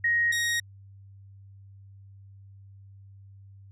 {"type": "tone pair in turn", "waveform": ["sine", "sawtooth"], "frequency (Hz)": [1878, 1878], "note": ["A#6", "A#6"], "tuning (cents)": [12, 12], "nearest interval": "unison", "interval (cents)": 0, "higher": "neither", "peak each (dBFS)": -21, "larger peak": "neither", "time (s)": [[0.04, 0.32], [0.32, 0.6]], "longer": "neither", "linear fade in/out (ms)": 5, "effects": ["added 98 Hz sine -47 dBFS peak until 3.71 s", "low-pass 11000 Hz 12 dB/octave"]}